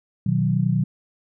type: chord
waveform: sine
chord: B major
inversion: none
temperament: equal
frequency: 123.47 / 155.56 / 185 Hz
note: B2 / D#3 / F#3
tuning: 0 / 0 / 0 cents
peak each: -22 dBFS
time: 0.26-0.84 s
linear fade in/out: 5 ms
effects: none